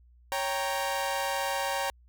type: chord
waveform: sawtooth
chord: G diminished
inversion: second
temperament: equal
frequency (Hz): 554.4 / 784 / 932.3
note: Db5 / G5 / Bb5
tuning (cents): 0 / 0 / 0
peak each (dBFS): -29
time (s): 0.32-1.9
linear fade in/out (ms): 0
effects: added 60 Hz sine -55 dBFS peak until 2.08 s